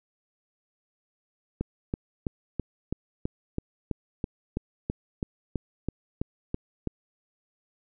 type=click train; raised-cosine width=3 ms; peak=-15 dBFS; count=17; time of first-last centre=1.61-6.873 s; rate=3.04 Hz; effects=none